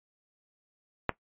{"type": "click", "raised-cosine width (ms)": 0.5, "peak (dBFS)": -10, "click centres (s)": 1.093, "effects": ["noise-tail reverb RT60 0.1 s tail -17 dB re dry", "resampled to 8000 Hz"]}